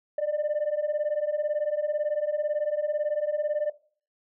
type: beating tone pair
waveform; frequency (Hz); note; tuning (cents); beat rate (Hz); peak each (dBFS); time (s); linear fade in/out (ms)
sine; 587.3 / 605.3; D5 / D#5; 0 / -48; 18; -26; 0.18-3.7; 5
effects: noise-tail reverb RT60 0.4 s tail -17 dB re dry + tanh soft clip ceiling -21 dBFS